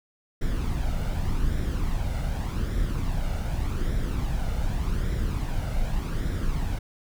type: noise with flanger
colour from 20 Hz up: brown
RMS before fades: -26 dBFS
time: 0.41-6.79 s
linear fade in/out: 10 ms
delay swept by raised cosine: 0.54 to 1.42 ms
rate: 0.85 Hz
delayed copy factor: +0.5
effects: none